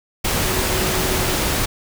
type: tone in noise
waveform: sine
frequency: 372.5 Hz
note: F#4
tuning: 12 cents sharp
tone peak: -27 dBFS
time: 0.48-1.36 s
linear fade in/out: 10 ms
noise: pink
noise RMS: -20 dBFS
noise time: 0.24-1.66 s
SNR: -10 dB
effects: none